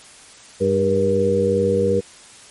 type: harmonic tone with a mistuned harmonic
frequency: 99 Hz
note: G2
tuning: 18 cents sharp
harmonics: 1 / 2 / 3 / 4 / 5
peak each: -25 / -23 / -29 / -22 / -17 dBFS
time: 0.6-2.01 s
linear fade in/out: 20 ms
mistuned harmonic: 5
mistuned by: -58 cents
effects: white hiss -44 dBFS RMS until 2.5 s + MP3 48 kbps